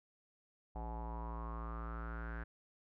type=tone with low-pass filter sweep; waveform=square; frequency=57 Hz; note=A#1; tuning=38 cents flat; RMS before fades=-43 dBFS; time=0.75-2.44 s; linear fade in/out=10 ms; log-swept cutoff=810 to 1600 Hz; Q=7.2; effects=none